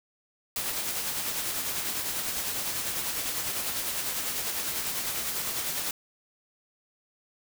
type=noise with tremolo; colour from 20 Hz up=white; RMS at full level=-30 dBFS; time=0.56-5.91 s; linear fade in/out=2 ms; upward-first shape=sine; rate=10 Hz; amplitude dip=35%; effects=none